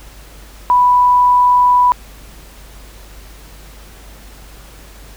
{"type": "tone", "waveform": "sine", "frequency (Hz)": 987.8, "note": "B5", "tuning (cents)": 0, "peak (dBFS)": -7, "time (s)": [0.7, 1.92], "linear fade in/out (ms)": 0, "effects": ["added 50 Hz sine -37 dBFS peak until 5.16 s", "pink hiss -41 dBFS RMS until 5.16 s"]}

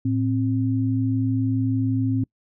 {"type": "tone pair together", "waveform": "sine", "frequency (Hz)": [111, 264], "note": ["A2", "C4"], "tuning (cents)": [16, 16], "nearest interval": "octave + minor third", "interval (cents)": 1500, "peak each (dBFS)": [-22, -22], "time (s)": [0.05, 2.24], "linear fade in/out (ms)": 5, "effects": ["noise-tail reverb RT60 0.1 s tail -26 dB re dry"]}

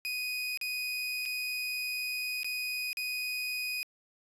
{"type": "tone with dropouts", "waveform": "30% pulse", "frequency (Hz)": 2491, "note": "D#7", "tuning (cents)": 1, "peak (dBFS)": -30, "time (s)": [0.05, 3.83], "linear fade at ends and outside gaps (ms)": 0, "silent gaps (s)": [[0.574, 0.613], [1.254, 1.259], [2.432, 2.445], [2.93, 2.971]], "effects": ["resampled to 32000 Hz"]}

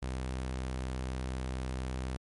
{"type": "tone", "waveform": "sawtooth", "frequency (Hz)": 64.2, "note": "C2", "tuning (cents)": -32, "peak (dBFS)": -30, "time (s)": [0.02, 2.17], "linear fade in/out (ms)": 10, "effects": ["MP3 48 kbps"]}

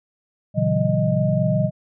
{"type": "tone cluster", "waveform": "sine", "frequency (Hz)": [119.1, 140.9, 163.4, 188.6, 621], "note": ["A#2", "C#3", "E3", "F#3", "D#5"], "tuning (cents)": [38, 29, -15, 33, -3], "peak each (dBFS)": -23, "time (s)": [0.54, 1.71], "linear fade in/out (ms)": 50, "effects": []}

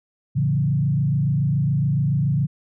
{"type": "tone with frequency modulation", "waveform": "sine", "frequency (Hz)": 141.5, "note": "C#3", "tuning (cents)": 36, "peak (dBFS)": -17, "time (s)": [0.35, 2.47], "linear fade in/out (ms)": 20, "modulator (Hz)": 27.1, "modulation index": 1, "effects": []}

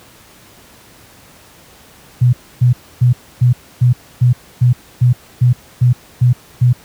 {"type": "tone bursts", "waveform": "sine", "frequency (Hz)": 123.47, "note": "B2", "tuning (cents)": 0, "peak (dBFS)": -6, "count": 12, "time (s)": [2.21, 6.73], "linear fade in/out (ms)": 10, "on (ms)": 120, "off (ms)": 280, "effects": ["pink hiss -43 dBFS RMS until 6.84 s", "high-pass 60 Hz 12 dB/octave"]}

